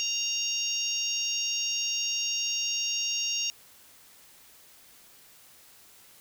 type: harmonic tone with a mistuned harmonic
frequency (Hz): 932.3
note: A#5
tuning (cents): 0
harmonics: 3 / 4 / 5 / 6 / 7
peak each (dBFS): -31 / -39 / -40 / -31 / -35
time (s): 0-3.5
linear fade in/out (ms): 0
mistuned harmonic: 5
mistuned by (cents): -19
effects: white hiss -55 dBFS RMS until 6.2 s